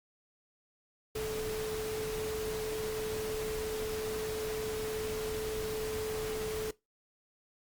sine tone in noise, 434.2 Hz, A4, 23 cents flat, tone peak -34 dBFS, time 1.15-6.71 s, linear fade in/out 5 ms, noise pink, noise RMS -41 dBFS, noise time 1.15-6.71 s, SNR +4 dB, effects noise-tail reverb RT60 0.2 s tail -21 dB re dry + Opus 48 kbps

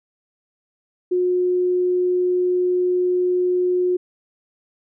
sine tone, 361.2 Hz, F#4, 42 cents flat, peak -16 dBFS, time 1.11-3.97 s, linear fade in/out 10 ms, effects none

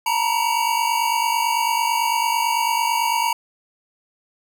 square tone cluster, 910 / 959 / 2268 Hz, A#5 / A#5 / C#7, -42 / +49 / +39 cents, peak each -22 / -22 / -30 dBFS, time 0.06-3.33 s, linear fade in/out 5 ms, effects none

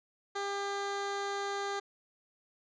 15% pulse tone, 400 Hz, G4, 35 cents sharp, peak -27 dBFS, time 0.35-1.8 s, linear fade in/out 10 ms, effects resampled to 16000 Hz

